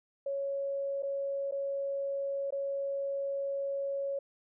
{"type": "tone with dropouts", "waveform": "sine", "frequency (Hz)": 554.4, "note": "C#5", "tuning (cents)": 0, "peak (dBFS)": -31, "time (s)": [0.26, 4.19], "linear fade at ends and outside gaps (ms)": 5, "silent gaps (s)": [[1.024, 1.031], [1.512, 1.521], [2.506, 2.523]], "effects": []}